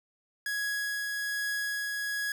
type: tone with tremolo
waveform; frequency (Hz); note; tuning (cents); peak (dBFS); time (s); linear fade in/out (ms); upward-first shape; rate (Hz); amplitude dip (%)
45% pulse; 1667; G#6; +6; -29; 0.46-2.32; 2; triangle; 1.2; 25
effects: none